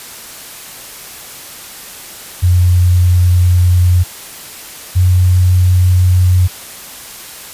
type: tone pair in turn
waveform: sine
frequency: 89 / 90.61 Hz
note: F2 / F#2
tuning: +33 / -36 cents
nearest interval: unison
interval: 31 cents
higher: second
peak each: -6 dBFS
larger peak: neither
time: 2.42-4.04 / 4.95-6.48 s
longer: first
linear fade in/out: 20 ms
effects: white hiss -31 dBFS RMS until 7.53 s + resampled to 32000 Hz